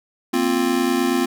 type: chord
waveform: square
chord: Bb suspended second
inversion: none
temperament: just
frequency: 233.1 / 262.2 / 349.6 Hz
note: Bb3 / C4 / F4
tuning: 0 / +4 / +2 cents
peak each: -25 / -21 / -22 dBFS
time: 0.33-1.26 s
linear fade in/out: 10 ms
effects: none